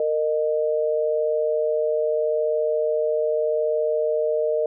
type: tone pair together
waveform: sine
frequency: 460.4 / 614.6 Hz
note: A#4 / D#5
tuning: -22 / -21 cents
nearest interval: perfect fourth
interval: 501 cents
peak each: -22 dBFS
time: 0-4.66 s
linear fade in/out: 2 ms
effects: none